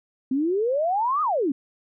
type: exponential two-way sweep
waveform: sine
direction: up then down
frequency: 252.9 to 1271 to 252.9 Hz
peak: -20 dBFS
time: 0.31-1.52 s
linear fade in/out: 5 ms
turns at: 1.22 s
effects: none